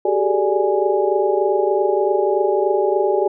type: tone cluster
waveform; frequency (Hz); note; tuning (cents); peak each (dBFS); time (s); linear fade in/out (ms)
sine; 381.2 / 404.5 / 431.6 / 588 / 830; G4 / G#4 / A4 / D5 / G#5; -48 / -46 / -33 / +2 / -1; -19 / -21 / -22 / -22 / -23; 0.05-3.28; 5
effects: none